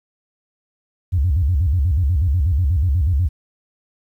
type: tone with vibrato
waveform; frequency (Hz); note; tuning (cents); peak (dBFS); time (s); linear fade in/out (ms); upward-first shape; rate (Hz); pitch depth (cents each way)
sine; 78.9; D#2; +25; -13; 1.12-3.29; 20; square; 8.2; 240
effects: tanh soft clip ceiling -9 dBFS + 9-bit